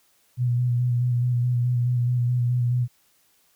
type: tone with vibrato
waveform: sine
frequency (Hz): 122.5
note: B2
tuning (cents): -14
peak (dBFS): -19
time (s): 0.37-2.88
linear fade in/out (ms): 50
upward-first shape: square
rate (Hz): 4.7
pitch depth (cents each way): 22
effects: white hiss -63 dBFS RMS until 3.55 s